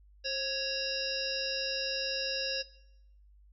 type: harmonic tone with a mistuned harmonic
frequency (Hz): 554.4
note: C#5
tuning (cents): 0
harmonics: 1 / 3 / 5 / 7 / 9 / 10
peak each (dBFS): -38 / -41 / -38 / -41 / -37 / -39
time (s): 0.24-2.63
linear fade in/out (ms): 20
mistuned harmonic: 1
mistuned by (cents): -65
effects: noise-tail reverb RT60 0.8 s tail -18 dB re dry + added 50 Hz sine -56 dBFS peak until 3.52 s